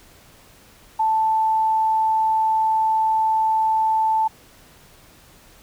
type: tone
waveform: sine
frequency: 880 Hz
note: A5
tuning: in tune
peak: -16 dBFS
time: 0.99-4.28 s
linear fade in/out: 10 ms
effects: pink hiss -50 dBFS RMS until 5.62 s